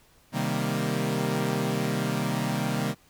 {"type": "chord", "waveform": "sawtooth", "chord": "C minor seventh", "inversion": "none", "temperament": "equal", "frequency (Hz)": [130.81, 155.56, 196, 233.1], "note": ["C3", "Eb3", "G3", "Bb3"], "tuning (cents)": [0, 0, 0, 0], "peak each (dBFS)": -27, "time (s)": [0.32, 2.95], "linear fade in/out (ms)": 50, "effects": ["pink hiss -60 dBFS RMS until 3.09 s"]}